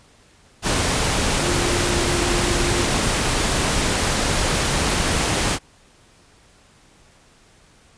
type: tone in noise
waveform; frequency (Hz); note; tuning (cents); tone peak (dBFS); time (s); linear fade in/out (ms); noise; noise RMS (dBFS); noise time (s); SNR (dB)
sine; 350; F4; +4; -25; 1.39-2.86; 50; pink; -20; 0.62-5.59; -8
effects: pink hiss -53 dBFS RMS until 7.97 s + resampled to 22050 Hz